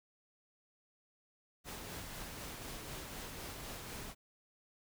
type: noise with tremolo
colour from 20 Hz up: pink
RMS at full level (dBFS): -45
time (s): 1.64-4.15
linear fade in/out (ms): 50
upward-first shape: sine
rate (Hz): 4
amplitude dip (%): 25
effects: none